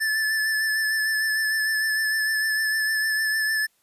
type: tone with vibrato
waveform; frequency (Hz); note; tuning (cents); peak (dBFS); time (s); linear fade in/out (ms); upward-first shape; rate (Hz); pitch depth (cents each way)
square; 1746; A6; -14; -22; 0-3.67; 20; sine; 6.6; 25
effects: white hiss -66 dBFS RMS until 3.82 s + resampled to 32000 Hz